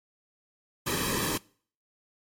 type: noise with comb filter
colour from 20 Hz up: pink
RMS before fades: -29 dBFS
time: 0.86-1.38 s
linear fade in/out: 10 ms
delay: 1.4 ms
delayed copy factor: -0.8
effects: noise-tail reverb RT60 0.5 s tail -24 dB re dry + MP3 64 kbps

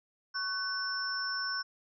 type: tone cluster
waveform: sine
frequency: 1105 / 1506 / 5380 Hz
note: C#6 / F#6 / E8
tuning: -6 / +30 / +34 cents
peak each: -40 / -35 / -35 dBFS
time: 0.34-1.63 s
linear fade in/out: 20 ms
effects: none

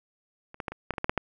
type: clicks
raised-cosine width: 0.5 ms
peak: -29 / -18 / -16 / -22 / -12 / -27 / -16 / -12 / -8 / -10 dBFS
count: 10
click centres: 0.544 / 0.602 / 0.682 / 0.72 / 0.907 / 0.938 / 0.982 / 1.044 / 1.095 / 1.177 s
effects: none

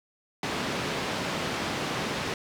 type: band-pass noise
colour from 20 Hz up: pink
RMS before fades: -31 dBFS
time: 0.43-2.34 s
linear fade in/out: 2 ms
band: 150 to 4500 Hz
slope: 12 dB/octave
effects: none

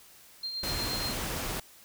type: tone with tremolo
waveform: sine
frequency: 4186 Hz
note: C8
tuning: in tune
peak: -31 dBFS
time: 0.43-1.13 s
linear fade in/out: 5 ms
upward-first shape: triangle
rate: 8.4 Hz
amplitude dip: 50%
type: noise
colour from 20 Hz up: pink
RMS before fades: -34 dBFS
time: 0.63-1.6 s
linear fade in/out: 5 ms
effects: white hiss -55 dBFS RMS until 1.84 s

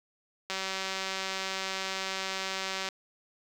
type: click train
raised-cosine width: 0.2 ms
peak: -16 dBFS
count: 457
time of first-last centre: 0.5-2.887 s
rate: 191 Hz
effects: high-pass 200 Hz 12 dB/octave + 8-bit

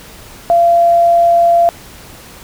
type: tone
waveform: sine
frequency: 685 Hz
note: F5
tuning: 34 cents flat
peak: -6 dBFS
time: 0.5-1.69 s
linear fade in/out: 0 ms
effects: pink hiss -36 dBFS RMS until 2.43 s

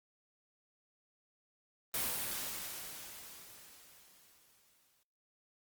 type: noise with exponential decay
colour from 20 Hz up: white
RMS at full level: -34 dBFS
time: 1.94-5.03 s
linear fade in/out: 2 ms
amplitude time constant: 670 ms
effects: noise-tail reverb RT60 1.0 s tail -26 dB re dry + Opus 32 kbps

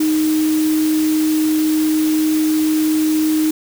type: tone in noise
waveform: sine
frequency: 311.1 Hz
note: D#4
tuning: in tune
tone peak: -13 dBFS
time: 0-3.51 s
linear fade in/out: 5 ms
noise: white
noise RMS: -28 dBFS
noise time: 0-3.51 s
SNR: +12 dB
effects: none

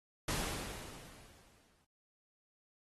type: noise with exponential decay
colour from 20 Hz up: pink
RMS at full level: -35 dBFS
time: 0.28-1.85 s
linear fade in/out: 5 ms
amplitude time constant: 340 ms
effects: AAC 32 kbps

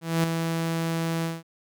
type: tone with ADSR envelope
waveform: sawtooth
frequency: 164.81 Hz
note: E3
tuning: in tune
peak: -15 dBFS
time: 0.01-1.43 s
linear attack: 230 ms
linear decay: 3 ms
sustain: -6 dB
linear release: 190 ms
effects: none

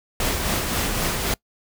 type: noise with tremolo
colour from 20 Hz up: pink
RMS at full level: -22 dBFS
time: 0.2-1.34 s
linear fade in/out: 2 ms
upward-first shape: triangle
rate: 3.8 Hz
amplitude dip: 40%
effects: noise-tail reverb RT60 0.1 s tail -24 dB re dry

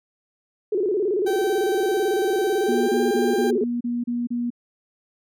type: tone with vibrato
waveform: sine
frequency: 392 Hz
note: G4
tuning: in tune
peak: -19 dBFS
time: 0.72-3.64 s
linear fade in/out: 5 ms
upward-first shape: square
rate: 18 Hz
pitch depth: 140 cents each way
type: tone with pitch glide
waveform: 30% pulse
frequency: 775 to 794.9 Hz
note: G5 to G5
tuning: -20 to +24 cents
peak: -25 dBFS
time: 1.26-3.51 s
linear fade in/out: 10 ms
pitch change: +44 cents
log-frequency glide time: 2.55-2.99 s
type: tone bursts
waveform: sine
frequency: 240 Hz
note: B3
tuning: 49 cents flat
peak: -22 dBFS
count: 8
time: 2.68-4.504 s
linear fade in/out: 10 ms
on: 200 ms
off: 32 ms
effects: none

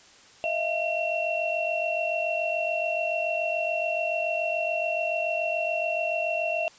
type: tone cluster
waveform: sine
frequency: 634 / 681 / 2726 Hz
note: D#5 / F5 / F7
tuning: +32 / -44 / -43 cents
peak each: -29 dBFS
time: 0.44-6.68 s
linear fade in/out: 0 ms
effects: white hiss -53 dBFS RMS until 6.78 s + resampled to 16000 Hz

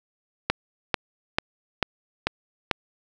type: click train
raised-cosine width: 0.3 ms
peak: -4 dBFS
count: 6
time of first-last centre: 0.5-2.712 s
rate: 2.26 Hz
effects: none

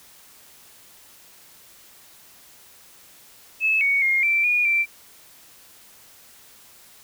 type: tone with pitch steps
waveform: sine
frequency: 2602 / 2231 / 2134 / 2342 / 2443 / 2347 Hz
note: E7 / C#7 / C7 / D7 / D#7 / D7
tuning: -23 / +11 / +34 / -5 / -32 / -2 cents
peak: -17 dBFS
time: 3.6-4.86 s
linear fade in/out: 50 ms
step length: 210 ms
effects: white hiss -50 dBFS RMS until 7.03 s

